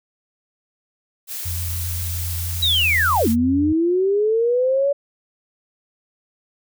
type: noise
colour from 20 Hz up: blue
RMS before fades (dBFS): -29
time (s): 1.27-3.36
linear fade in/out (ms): 50
type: tone with vibrato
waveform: sine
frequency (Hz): 86.1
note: F2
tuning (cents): -24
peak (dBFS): -24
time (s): 1.45-3.73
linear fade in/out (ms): 10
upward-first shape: sine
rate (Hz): 7.4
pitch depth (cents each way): 19
type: linear two-way sweep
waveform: sine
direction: down then up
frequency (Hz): 3951 to 220 to 572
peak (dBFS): -15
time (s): 2.62-4.93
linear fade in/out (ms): 10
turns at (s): 3.28
effects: none